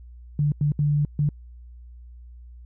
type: tone bursts at uneven times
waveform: sine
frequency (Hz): 146.83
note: D3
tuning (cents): 0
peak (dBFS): -18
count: 4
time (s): 0.39-0.52 / 0.61-0.72 / 0.79-1.05 / 1.19-1.29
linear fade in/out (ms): 2
effects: added 60 Hz sine -41 dBFS peak until 2.65 s